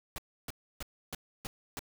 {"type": "noise bursts", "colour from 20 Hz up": "pink", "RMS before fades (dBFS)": -39, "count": 6, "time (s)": [0.16, 1.792], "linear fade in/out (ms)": 0, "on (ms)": 22, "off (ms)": 300, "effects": []}